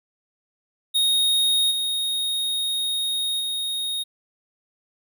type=tone with level steps; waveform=square; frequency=3729 Hz; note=A#7; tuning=in tune; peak=-18 / -23 / -25 dBFS; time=0.94-4.04 s; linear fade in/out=20 ms; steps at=1.7 / 3.39 s; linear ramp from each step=20 ms; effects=none